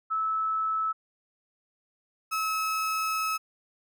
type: tone pair in turn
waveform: sine / 35% pulse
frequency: 1305 / 1292.2 Hz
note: E6 / E6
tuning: -18 / -35 cents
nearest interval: unison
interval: 17 cents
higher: first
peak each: -25 dBFS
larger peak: neither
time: 0.1-0.93 / 2.31-3.38 s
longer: second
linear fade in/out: 20 ms
effects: none